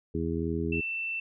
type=harmonic tone; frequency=82.41 Hz; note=E2; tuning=in tune; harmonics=1 / 2 / 3 / 4 / 5; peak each=-34 / -34 / -34 / -34 / -34 dBFS; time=0.14-0.81 s; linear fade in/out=10 ms
type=tone; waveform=sine; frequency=2675 Hz; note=E7; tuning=25 cents sharp; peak=-30 dBFS; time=0.72-1.2 s; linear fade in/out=5 ms
effects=none